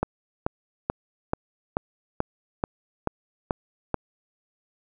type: click train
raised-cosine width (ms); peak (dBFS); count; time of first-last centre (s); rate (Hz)
1; -9; 10; 0.03-3.943; 2.3
effects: none